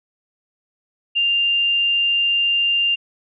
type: tone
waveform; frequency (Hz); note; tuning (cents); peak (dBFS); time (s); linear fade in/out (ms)
sine; 2794; F7; 0; -15; 1.15-2.96; 20
effects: none